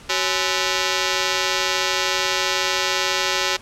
5% pulse ring-modulated tone, 466.2 Hz, A#4, in tune, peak -4 dBFS, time 0.09-3.57 s, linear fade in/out 10 ms, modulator 88.9 Hz, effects pink hiss -44 dBFS RMS until 3.61 s + low-pass 8000 Hz 12 dB/octave

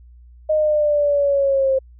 sine linear sweep, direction down, 621 to 528 Hz, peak -14 dBFS, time 0.49-1.79 s, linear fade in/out 10 ms, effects added 60 Hz sine -42 dBFS peak until 1.99 s

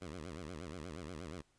10% pulse tone with vibrato, 82.7 Hz, E2, 6 cents sharp, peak -36 dBFS, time 0.01-1.42 s, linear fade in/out 10 ms, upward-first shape sine, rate 8.4 Hz, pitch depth 220 cents each way, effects pink hiss -74 dBFS RMS until 1.58 s + resampled to 22050 Hz

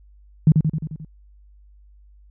sine tone with echo, 155.56 Hz, D#3, in tune, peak -8 dBFS, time 0.47-0.52 s, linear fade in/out 2 ms, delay 88 ms, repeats 6, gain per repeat -4 dB, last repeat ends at 1.048 s, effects added 50 Hz sine -47 dBFS peak until 2.3 s

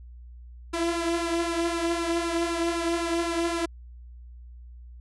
sawtooth tone with flanger, 337.7 Hz, E4, 42 cents sharp, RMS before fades -27 dBFS, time 0.73-3.66 s, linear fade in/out 10 ms, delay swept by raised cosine 0.74 to 3.34 ms, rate 3.9 Hz, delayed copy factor +0.55, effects added 60 Hz sine -42 dBFS peak until 5 s + resampled to 24000 Hz

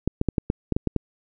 clicks, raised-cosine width 3 ms, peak -8 dBFS, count 9, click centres 0.076 / 0.214 / 0.287 / 0.382 / 0.501 / 0.723 / 0.765 / 0.873 / 0.963 s, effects none

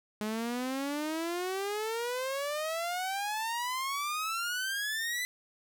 sawtooth exponential sweep, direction up, 209.7 to 2014 Hz, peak -28 dBFS, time 0.21-5.25 s, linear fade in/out 0 ms, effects none

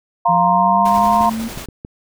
sine chord, F suspended fourth, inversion none, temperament equal, 698.5 / 932.3 / 1046.5 Hz, F5 / Bb5 / C6, 0 / 0 / 0 cents, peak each -16 / -14 / -17 dBFS, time 0.25-1.3 s, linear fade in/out 10 ms
sine linear sweep, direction up, 170 to 229.9 Hz, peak -20 dBFS, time 0.28-1.49 s, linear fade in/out 20 ms
pink noise with tremolo, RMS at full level -30 dBFS, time 0.85-1.66 s, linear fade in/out 5 ms, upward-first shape square, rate 11 Hz, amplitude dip 30%
clicks, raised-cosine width 3 ms, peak -17 dBFS, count 4, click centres 1.209 / 1.575 / 1.687 / 1.849 s
effects none

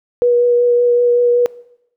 sine tone with vibrato, 483.5 Hz, B4, 37 cents flat, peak -9 dBFS, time 0.22-1.46 s, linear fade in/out 0 ms, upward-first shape triangle, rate 5.3 Hz, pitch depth 13 cents each way, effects noise-tail reverb RT60 0.8 s tail -21 dB re dry

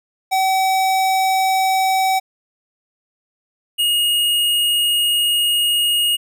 square tone pair in turn, 762 / 2867 Hz, G5 / F7, -49 / +45 cents, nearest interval octave + major seventh, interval 2294 cents, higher second, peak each -15 dBFS, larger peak neither, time 0.31-2.2 / 3.78-6.17 s, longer second, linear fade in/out 20 ms, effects none

